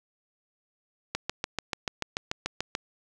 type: click train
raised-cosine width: 0.2 ms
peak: -11 dBFS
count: 12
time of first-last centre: 1.15-2.751 s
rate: 6.87 Hz
effects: none